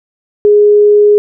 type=tone; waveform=sine; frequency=415.3 Hz; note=G#4; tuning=in tune; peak=-3 dBFS; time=0.45-1.18 s; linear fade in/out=0 ms; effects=none